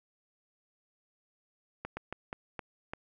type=slowing click train; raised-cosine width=0.5 ms; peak=-22 dBFS; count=6; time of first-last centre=1.85-2.935 s; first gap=120 ms; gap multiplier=1.3; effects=none